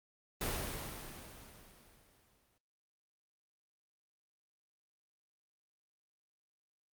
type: noise with exponential decay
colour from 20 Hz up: pink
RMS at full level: -35 dBFS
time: 0.41-2.58 s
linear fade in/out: 2 ms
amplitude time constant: 470 ms
effects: noise-tail reverb RT60 0.6 s tail -26 dB re dry + Opus 32 kbps